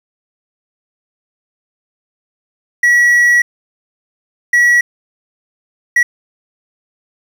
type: tone bursts at uneven times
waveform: triangle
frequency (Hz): 1929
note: B6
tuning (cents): -41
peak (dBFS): -5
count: 3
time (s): 2.83-3.42 / 4.53-4.81 / 5.96-6.03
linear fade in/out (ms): 5
effects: 7-bit